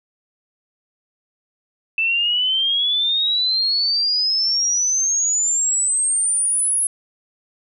sine exponential sweep, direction up, 2637 to 10690 Hz, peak -16 dBFS, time 1.98-6.87 s, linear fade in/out 2 ms, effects none

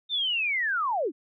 sine linear sweep, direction down, 3654 to 246.9 Hz, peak -24 dBFS, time 0.09-1.12 s, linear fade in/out 50 ms, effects none

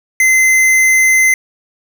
square tone, 2060 Hz, C7, 28 cents flat, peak -8 dBFS, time 0.2-1.34 s, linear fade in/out 2 ms, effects 7-bit

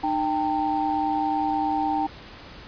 sine tone cluster, 304.8 / 788 / 905 Hz, D#4 / G5 / A5, -36 / +9 / +48 cents, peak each -27 / -24 / -28 dBFS, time 0.03-2.07 s, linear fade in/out 10 ms, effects pink hiss -43 dBFS RMS until 2.67 s + resampled to 11025 Hz

